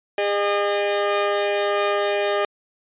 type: tone pair together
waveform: sawtooth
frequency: 406.5 / 609 Hz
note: G#4 / D#5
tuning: -37 / -37 cents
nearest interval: perfect fifth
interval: 700 cents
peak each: -18 dBFS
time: 0.18-2.45 s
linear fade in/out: 2 ms
effects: resampled to 8000 Hz